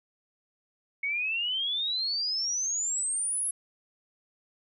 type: exponential sweep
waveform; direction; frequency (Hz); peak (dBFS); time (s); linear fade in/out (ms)
sine; up; 2200 to 10970; -27; 1.03-3.51; 5
effects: none